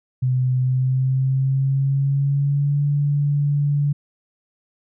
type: tone with pitch glide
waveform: sine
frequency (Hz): 127.8 to 144.28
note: C3 to D3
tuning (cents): -40 to -30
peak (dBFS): -16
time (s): 0.22-3.93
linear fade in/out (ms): 10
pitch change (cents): +210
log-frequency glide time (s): 0.59-2.83
effects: none